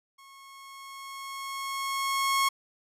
sawtooth tone with level ramp, 1092 Hz, C#6, 26 cents flat, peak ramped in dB -47 to -18 dBFS, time 0.18-2.49 s, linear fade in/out 10 ms, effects resampled to 32000 Hz

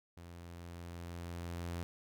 sawtooth tone with level ramp, 86 Hz, F2, 26 cents flat, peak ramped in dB -46 to -34 dBFS, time 0.17-1.83 s, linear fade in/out 0 ms, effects none

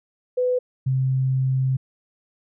sine tone pair in turn, 500 / 131.44 Hz, B4 / C3, +21 / +8 cents, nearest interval octave + major seventh, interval 2313 cents, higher first, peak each -18 dBFS, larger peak neither, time 0.37-0.59 / 0.86-1.77 s, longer second, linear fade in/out 10 ms, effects none

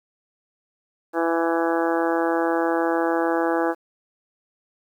harmonic tone, 166.4 Hz, E3, 17 cents sharp, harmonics 2 / 3 / 4 / 5 / 6 / 7 / 8 / 9 / 10, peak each -23 / -25 / -28 / -27 / -34 / -32 / -35 / -33 / -34 dBFS, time 1.13-3.75 s, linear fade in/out 50 ms, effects 9-bit

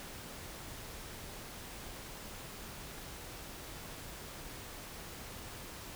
silence, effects pink hiss -47 dBFS RMS until 5.95 s

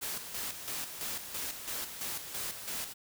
white noise with tremolo, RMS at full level -37 dBFS, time 0.01-2.94 s, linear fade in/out 20 ms, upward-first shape square, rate 3 Hz, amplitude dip 55%, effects none

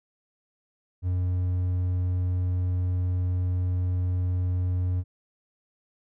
triangle tone, 90.4 Hz, F#2, 40 cents flat, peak -21 dBFS, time 1.02-5.04 s, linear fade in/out 50 ms, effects none

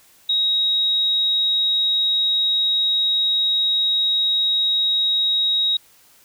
sine tone, 3795 Hz, A#7, 30 cents sharp, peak -16 dBFS, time 0.29-5.77 s, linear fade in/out 5 ms, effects white hiss -53 dBFS RMS until 6.24 s

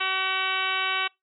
harmonic tone with a mistuned harmonic, 378.9 Hz, F#4, 41 cents sharp, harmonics 1 / 2 / 3 / 4 / 5 / 6 / 7 / 8 / 9 / 10, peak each -41 / -36 / -30 / -31 / -37 / -31 / -32 / -31 / -41 / -36 dBFS, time 0-1.08 s, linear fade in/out 10 ms, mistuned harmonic 7, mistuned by +20 cents, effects noise-tail reverb RT60 0.2 s tail -25 dB re dry

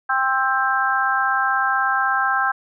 harmonic tone, 263.8 Hz, C4, 14 cents sharp, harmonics 3 / 4 / 5 / 6, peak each -23 / -24 / -22 / -21 dBFS, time 0.09-2.52 s, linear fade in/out 10 ms, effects none

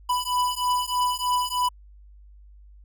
square beating tone pair, 990 / 993.2 Hz, B5 / B5, +4 / +9 cents, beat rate 3.2 Hz, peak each -26 dBFS, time 0.09-1.69 s, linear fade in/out 10 ms, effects added 50 Hz sine -46 dBFS peak until 2.84 s

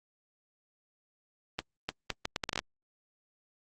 accelerating click train, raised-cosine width 0.2 ms, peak -13 dBFS, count 11, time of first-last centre 1.59-2.591 s, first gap 300 ms, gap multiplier 0.71, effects Opus 24 kbps

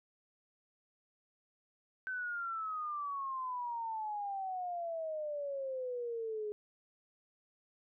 sine exponential sweep, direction down, 1536 to 415.3 Hz, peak -36 dBFS, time 2.07-6.52 s, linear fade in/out 0 ms, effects none

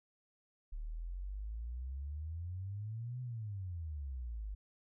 sine exponential two-way sweep, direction up then down, 36.16 to 127.3 to 48.61 Hz, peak -39 dBFS, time 0.72-4.55 s, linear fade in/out 10 ms, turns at 3.21 s, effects none

